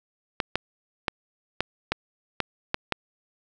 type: clicks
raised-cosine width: 0.3 ms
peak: -7 dBFS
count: 8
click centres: 0.402 / 0.556 / 1.082 / 1.606 / 1.92 / 2.403 / 2.744 / 2.923 s
effects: none